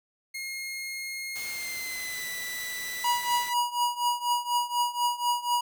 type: tone with pitch glide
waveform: sawtooth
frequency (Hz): 2145 to 1978.4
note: C7 to B6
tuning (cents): +42 to +3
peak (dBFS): -30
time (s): 0.34-3.54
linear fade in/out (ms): 10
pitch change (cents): -139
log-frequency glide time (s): 1.45-2.29
type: noise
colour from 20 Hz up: white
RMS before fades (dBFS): -41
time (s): 1.35-3.5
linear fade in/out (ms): 10
type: tone with tremolo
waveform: square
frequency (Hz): 965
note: B5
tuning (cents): -40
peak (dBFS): -22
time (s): 3.04-5.61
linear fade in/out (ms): 5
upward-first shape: triangle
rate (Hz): 4.1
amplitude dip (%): 90
effects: none